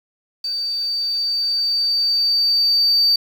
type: tone with level ramp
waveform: sine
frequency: 4615 Hz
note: D8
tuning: 31 cents flat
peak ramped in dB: -21 to -10 dBFS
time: 0.44-3.16 s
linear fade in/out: 5 ms
effects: tanh soft clip ceiling -10 dBFS + 7-bit